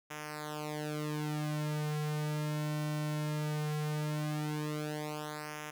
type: tone with flanger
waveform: sawtooth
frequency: 151.1 Hz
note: D3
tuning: 50 cents sharp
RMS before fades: -36 dBFS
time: 0.1-5.71 s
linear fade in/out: 10 ms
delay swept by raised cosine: 0.23 to 4.23 ms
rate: 0.18 Hz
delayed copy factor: -0.9
effects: none